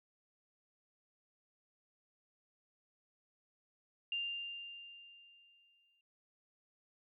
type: tone with exponential decay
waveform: sine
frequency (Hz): 2794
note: F7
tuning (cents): 0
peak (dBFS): -34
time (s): 4.12-6.01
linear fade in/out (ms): 2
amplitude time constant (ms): 410
effects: none

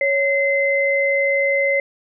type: tone pair together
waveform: sine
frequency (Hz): 554.4 / 2061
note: C#5 / C7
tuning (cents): 0 / -27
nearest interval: octave + major seventh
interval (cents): 2273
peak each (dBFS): -18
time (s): 0.01-1.8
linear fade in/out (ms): 2
effects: none

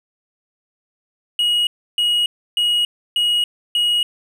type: tone bursts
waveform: triangle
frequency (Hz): 2896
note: F#7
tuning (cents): -38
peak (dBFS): -13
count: 5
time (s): 1.39-4.03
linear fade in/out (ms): 2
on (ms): 280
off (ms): 310
effects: none

